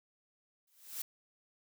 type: noise with exponential growth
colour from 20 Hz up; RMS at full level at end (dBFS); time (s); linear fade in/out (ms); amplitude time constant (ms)
blue; -36; 0.67-1.02; 5; 74
effects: none